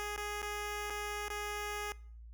10% pulse tone with dropouts, 415.3 Hz, G#4, in tune, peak -29 dBFS, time 0-1.92 s, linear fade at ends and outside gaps 0 ms, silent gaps 0.162-0.178 / 0.419-0.427 / 0.899-0.905 / 1.283-1.302 s, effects noise-tail reverb RT60 0.5 s tail -22 dB re dry + added 57 Hz sine -48 dBFS peak until 2.33 s

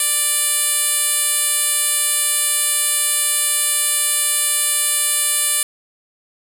10% pulse tone with band-pass filter, 588 Hz, D5, 2 cents sharp, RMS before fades -18 dBFS, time 0-5.63 s, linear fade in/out 2 ms, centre 11000 Hz, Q 2.3, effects none

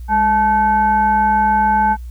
sine tone with frequency modulation, 867 Hz, A5, 26 cents flat, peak -11 dBFS, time 0.08-1.97 s, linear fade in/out 50 ms, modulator 662 Hz, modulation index 0.58, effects added 60 Hz sine -27 dBFS peak until 2.1 s + white hiss -55 dBFS RMS until 2.1 s

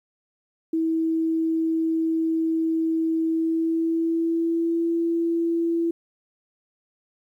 sine tone with pitch glide, 324.2 to 335.1 Hz, E4 to E4, -29 to +29 cents, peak -20 dBFS, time 0.73-5.91 s, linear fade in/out 5 ms, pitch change +58 cents, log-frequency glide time 3.27-4.88 s, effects 10-bit

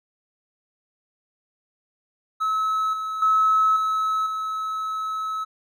triangle tone with level steps, 1293 Hz, E6, 34 cents flat, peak -18 / -24 / -12 / -18 / -23 dBFS, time 2.4-5.45 s, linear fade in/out 20 ms, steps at 2.93 / 3.22 / 3.76 / 4.26 s, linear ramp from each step 5 ms, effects tanh soft clip ceiling -13 dBFS

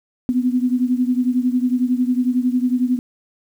sine beating tone pair, 246.9 / 257.9 Hz, B3 / C4, 0 / -25 cents, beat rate 11 Hz, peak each -17 / -20 dBFS, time 0.29-2.99 s, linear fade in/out 0 ms, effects 8-bit

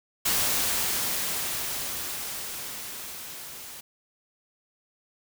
white noise with level ramp, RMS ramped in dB -24 to -42 dBFS, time 0.25-3.81 s, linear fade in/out 10 ms, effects none

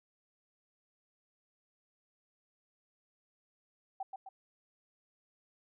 sine tone with echo, 770 Hz, G5, 31 cents flat, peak -35 dBFS, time 4-4.03 s, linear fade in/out 5 ms, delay 130 ms, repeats 2, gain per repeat -5 dB, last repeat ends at 4.29 s, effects none

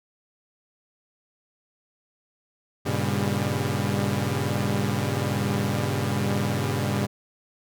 sawtooth tone cluster, 99.4 / 120.4 / 141.5 / 200.1 Hz, G2 / B2 / C#3 / G3, +25 / -44 / +36 / +36 cents, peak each -25 dBFS, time 2.85-7.07 s, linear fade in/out 20 ms, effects none

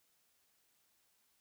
silence, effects white hiss -75 dBFS RMS until 1.4 s

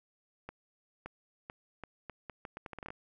accelerating click train, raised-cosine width 0.5 ms, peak -27 dBFS, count 15, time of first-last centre 0.49-2.904 s, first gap 570 ms, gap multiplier 0.77, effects none

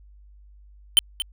square tone with echo, 3080 Hz, G7, 31 cents flat, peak -12 dBFS, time 0.97-0.99 s, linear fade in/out 0 ms, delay 230 ms, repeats 1, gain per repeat -12 dB, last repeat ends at 1.22 s, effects added 50 Hz sine -47 dBFS peak until 1.32 s

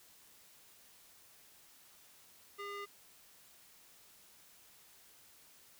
square tone with band-pass filter, 404.7 Hz, G#4, 45 cents flat, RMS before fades -44 dBFS, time 2.58-2.86 s, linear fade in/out 20 ms, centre 1600 Hz, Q 1, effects white hiss -62 dBFS RMS until 5.79 s

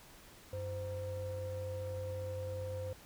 triangle ring-modulated tone, 211.2 Hz, G#3, 29 cents sharp, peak -32 dBFS, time 0.53-2.93 s, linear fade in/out 2 ms, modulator 306 Hz, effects tanh soft clip ceiling -28 dBFS + pink hiss -57 dBFS RMS until 3.05 s

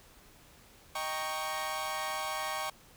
sawtooth chord, Eb dominant seventh, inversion none, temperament equal, 622.3 / 784 / 932.3 / 1108.7 Hz, Eb5 / G5 / Bb5 / Db6, 0 / 0 / 0 / 0 cents, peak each -37 / -35 / -38 / -33 dBFS, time 0.95-2.7 s, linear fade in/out 5 ms, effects pink hiss -58 dBFS RMS until 2.96 s

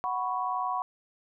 sine chord, F# suspended fourth, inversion none, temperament equal, 740 / 987.8 / 1108.7 Hz, F#5 / B5 / C#6, 0 / 0 / 0 cents, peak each -32 dBFS, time 0.04-0.82 s, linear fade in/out 0 ms, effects none

